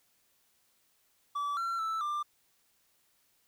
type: tone with pitch steps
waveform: triangle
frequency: 1153 / 1360 / 1319 / 1188 Hz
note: D6 / F6 / E6 / D6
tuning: -32 / -46 / +1 / +20 cents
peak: -29 dBFS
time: 1.35-2.23 s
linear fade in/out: 10 ms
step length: 220 ms
effects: white hiss -71 dBFS RMS until 3.47 s